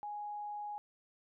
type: tone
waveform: sine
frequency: 830.6 Hz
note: G#5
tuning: in tune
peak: -39 dBFS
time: 0.03-0.78 s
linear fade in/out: 0 ms
effects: none